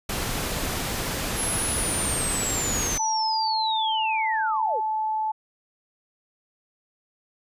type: noise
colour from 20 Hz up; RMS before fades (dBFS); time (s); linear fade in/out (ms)
pink; -28; 0.09-2.98; 5
type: linear sweep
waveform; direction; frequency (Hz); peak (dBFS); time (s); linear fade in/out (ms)
sine; down; 11175 to 353.4; -26; 1.35-4.81; 50
type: tone with pitch glide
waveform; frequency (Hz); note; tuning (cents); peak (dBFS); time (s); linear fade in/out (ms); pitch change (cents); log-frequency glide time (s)
sine; 880 to 868.9; A5 to A5; 0 to -22; -23; 2.99-5.32; 10; -22; 4.24-4.89
effects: resampled to 32000 Hz